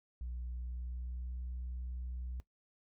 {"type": "tone with pitch glide", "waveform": "sine", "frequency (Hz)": [60.7, 61.98], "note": ["B1", "B1"], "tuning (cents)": [-29, 7], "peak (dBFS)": -37, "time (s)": [0.21, 2.4], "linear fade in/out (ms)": 0, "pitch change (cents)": 36, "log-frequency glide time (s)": [0.45, 1.35], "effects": ["noise-tail reverb RT60 0.1 s tail -18 dB re dry", "tanh soft clip ceiling -36 dBFS"]}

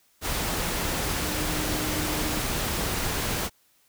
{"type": "tone in noise", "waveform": "sine", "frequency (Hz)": 305.1, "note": "D#4", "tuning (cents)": -34, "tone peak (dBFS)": -33, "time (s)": [1.19, 2.43], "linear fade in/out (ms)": 50, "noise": "pink", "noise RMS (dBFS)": -28, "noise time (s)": [0.21, 3.5], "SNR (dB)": -8, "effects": ["white hiss -64 dBFS RMS until 3.88 s"]}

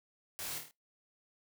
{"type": "noise with echo", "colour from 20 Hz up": "white", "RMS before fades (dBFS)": -42, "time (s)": [0.39, 0.58], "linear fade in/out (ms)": 0, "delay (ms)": 26, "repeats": 5, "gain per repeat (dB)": -4, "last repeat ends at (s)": 0.71, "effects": ["noise-tail reverb RT60 0.2 s tail -23 dB re dry"]}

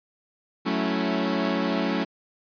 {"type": "chord", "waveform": "sawtooth", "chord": "F# minor seventh", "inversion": "none", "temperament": "equal with one note detuned", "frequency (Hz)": [185, 218.7, 277.2, 329.6], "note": ["F#3", "A3", "C#4", "E4"], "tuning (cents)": [0, -10, 0, 0], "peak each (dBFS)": [-25, -24, -24, -27], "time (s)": [0.65, 2.05], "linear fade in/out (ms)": 20, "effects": ["resampled to 11025 Hz"]}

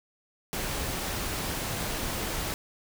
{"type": "noise", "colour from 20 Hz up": "pink", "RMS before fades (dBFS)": -32, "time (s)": [0.53, 2.54], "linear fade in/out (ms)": 0, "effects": []}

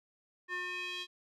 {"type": "tone with band-pass filter sweep", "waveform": "square", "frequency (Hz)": 360, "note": "F#4", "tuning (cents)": -47, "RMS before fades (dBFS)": -39, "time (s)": [0.48, 1.07], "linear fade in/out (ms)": 50, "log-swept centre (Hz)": [1700, 3500], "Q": 3.5, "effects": []}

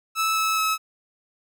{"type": "tone with pitch steps", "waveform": "sawtooth", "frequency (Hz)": [1309, 1300.7, 1292.5], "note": ["E6", "E6", "E6"], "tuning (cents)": [-13, -24, -34], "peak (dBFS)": -17, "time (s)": [0.15, 0.78], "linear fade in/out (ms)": 50, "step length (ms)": 210, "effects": []}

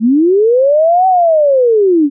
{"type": "linear two-way sweep", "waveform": "sine", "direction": "up then down", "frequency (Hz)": [209.3, 763, 271.4], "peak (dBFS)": -6, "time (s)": [0, 2.1], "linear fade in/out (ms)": 50, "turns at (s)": 1.07, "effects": []}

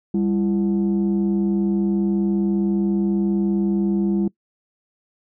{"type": "tone pair together", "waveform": "sine", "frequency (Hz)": [198.9, 338], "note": ["G3", "E4"], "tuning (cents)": [25, 43], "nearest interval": "major sixth", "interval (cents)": 918, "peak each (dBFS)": [-17, -21], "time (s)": [0.14, 4.28], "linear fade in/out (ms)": 5, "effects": ["noise-tail reverb RT60 0.1 s tail -23 dB re dry", "tanh soft clip ceiling -13 dBFS"]}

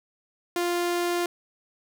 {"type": "tone", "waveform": "sawtooth", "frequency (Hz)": 349.2, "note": "F4", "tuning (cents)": 0, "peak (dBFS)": -20, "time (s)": [0.56, 1.26], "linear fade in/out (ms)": 2, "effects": []}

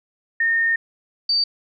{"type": "tone pair in turn", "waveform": "sine", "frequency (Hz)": [1831, 4614], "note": ["A#6", "D8"], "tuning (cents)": [-32, -31], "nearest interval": "octave + major third", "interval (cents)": 1601, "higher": "second", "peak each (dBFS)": -16, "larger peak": "neither", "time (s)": [[0.4, 0.76], [1.29, 1.44]], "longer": "first", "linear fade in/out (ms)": 5, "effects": []}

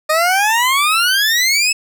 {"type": "exponential sweep", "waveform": "20% pulse", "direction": "up", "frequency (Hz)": [608, 2637], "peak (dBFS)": -7, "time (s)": [0.09, 1.73], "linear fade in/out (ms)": 10, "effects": []}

